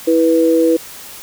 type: tone pair together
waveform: sine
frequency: 327.4 / 490.5 Hz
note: E4 / B4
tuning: -12 / -12 cents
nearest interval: perfect fifth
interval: 700 cents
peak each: -12 dBFS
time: 0.07-0.77 s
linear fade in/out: 10 ms
effects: white hiss -34 dBFS RMS until 1.22 s